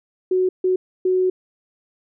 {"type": "tone bursts at uneven times", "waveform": "sine", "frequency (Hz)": 370, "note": "F#4", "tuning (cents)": 0, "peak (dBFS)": -15, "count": 3, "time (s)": [[0.31, 0.49], [0.64, 0.76], [1.05, 1.3]], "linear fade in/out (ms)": 5, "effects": []}